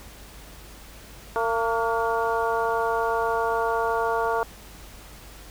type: harmonic tone with a mistuned harmonic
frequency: 227.8 Hz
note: A#3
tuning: 40 cents flat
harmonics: 2 / 3 / 4 / 5 / 6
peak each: -26 / -28 / -27 / -30 / -31 dBFS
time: 1.36-4.43 s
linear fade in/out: 0 ms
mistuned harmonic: 6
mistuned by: +62 cents
effects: added 50 Hz sine -46 dBFS peak until 5.5 s + pink hiss -46 dBFS RMS until 5.5 s